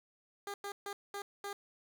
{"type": "tone bursts at uneven times", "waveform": "15% pulse", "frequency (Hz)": 403, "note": "G4", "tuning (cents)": 48, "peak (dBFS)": -33, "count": 5, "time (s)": [[0.47, 0.54], [0.64, 0.72], [0.86, 0.93], [1.14, 1.22], [1.44, 1.53]], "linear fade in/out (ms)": 2, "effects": []}